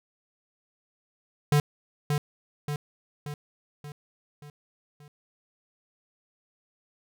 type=tone with echo; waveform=square; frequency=146.83 Hz; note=D3; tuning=in tune; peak=-19 dBFS; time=1.52-1.6 s; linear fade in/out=2 ms; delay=580 ms; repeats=6; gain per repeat=-5 dB; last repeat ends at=5.08 s; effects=none